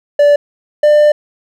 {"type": "tone pair in turn", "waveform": "triangle", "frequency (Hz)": [581, 596.3], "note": ["D5", "D5"], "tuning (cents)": [-19, 26], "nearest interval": "unison", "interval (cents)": 45, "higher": "second", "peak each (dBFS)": -3, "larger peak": "neither", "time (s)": [[0.19, 0.36], [0.83, 1.12]], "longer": "second", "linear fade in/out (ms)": 5, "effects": []}